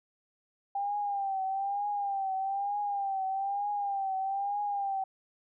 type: tone with vibrato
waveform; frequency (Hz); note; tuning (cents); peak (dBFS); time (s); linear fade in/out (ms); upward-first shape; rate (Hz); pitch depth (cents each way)
sine; 793; G5; +20; -29; 0.75-5.04; 5; triangle; 1.1; 75
effects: none